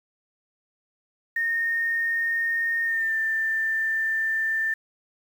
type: tone with pitch glide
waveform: sine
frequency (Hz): 1839 to 1783.6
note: A#6 to A6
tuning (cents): -24 to +23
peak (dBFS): -22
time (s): 1.36-4.74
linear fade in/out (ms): 5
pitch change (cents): -53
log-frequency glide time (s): 2.84-3.14
effects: 8-bit